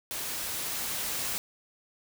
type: noise with level ramp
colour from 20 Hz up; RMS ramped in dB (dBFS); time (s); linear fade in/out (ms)
white; -35 to -32; 0.11-1.38; 0
effects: none